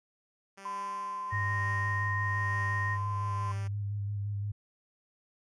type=tone with tremolo; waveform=5% pulse; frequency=196 Hz; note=G3; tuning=in tune; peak=-33 dBFS; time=0.57-3.68 s; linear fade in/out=10 ms; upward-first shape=triangle; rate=1.1 Hz; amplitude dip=65%
type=tone with pitch glide; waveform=sine; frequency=1019 to 1030.8 Hz; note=C6 to C6; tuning=-46 to -26 cents; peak=-34 dBFS; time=0.65-3.52 s; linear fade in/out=5 ms; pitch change=+20 cents; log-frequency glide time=0.85-0.92 s
type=tone; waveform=sine; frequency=1856 Hz; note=A#6; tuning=8 cents flat; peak=-32 dBFS; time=1.3-2.98 s; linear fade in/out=50 ms
type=tone with vibrato; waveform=sine; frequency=101.9 Hz; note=G#2; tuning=32 cents flat; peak=-31 dBFS; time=1.32-4.52 s; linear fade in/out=10 ms; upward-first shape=square; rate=5.8 Hz; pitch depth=20 cents each way
effects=resampled to 22050 Hz